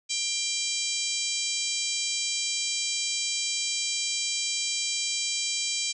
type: harmonic tone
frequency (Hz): 791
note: G5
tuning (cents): +15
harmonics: 3 / 4 / 5 / 6 / 7 / 8 / 9 / 10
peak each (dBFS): -35 / -35 / -35 / -35 / -35 / -35 / -35 / -35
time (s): 0.09-5.93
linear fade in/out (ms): 20
effects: none